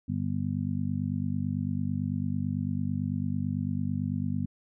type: harmonic tone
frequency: 49 Hz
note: G1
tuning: in tune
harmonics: 2 / 3 / 4 / 5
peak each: -33 / -33 / -33 / -33 dBFS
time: 0.08-4.46 s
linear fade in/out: 10 ms
effects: none